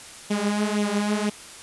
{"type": "tone with flanger", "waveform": "sawtooth", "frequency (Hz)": 207.7, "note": "G#3", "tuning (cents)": 0, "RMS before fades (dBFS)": -24, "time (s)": [0.3, 1.3], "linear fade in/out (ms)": 10, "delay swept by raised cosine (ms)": [0.3, 6.1], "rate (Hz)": 2, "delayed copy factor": 0.7, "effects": ["white hiss -42 dBFS RMS until 1.62 s", "resampled to 24000 Hz"]}